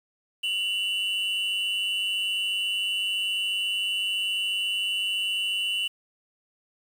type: tone pair together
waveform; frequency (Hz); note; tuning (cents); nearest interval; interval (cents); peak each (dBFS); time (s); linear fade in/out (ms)
triangle; 2754 / 2953; F7 / F#7; -25 / -4; minor second; 121; -28 / -25; 0.43-5.88; 10
effects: 8-bit